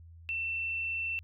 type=tone; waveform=sine; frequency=2686 Hz; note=E7; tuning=32 cents sharp; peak=-31 dBFS; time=0.29-1.19 s; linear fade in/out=0 ms; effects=added 83 Hz sine -49 dBFS peak until 1.23 s